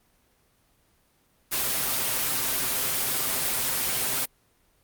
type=noise with comb filter; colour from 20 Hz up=white; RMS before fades=-26 dBFS; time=1.51-4.26 s; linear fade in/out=20 ms; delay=7.7 ms; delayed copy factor=+0.5; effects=pink hiss -65 dBFS RMS until 4.83 s + Opus 24 kbps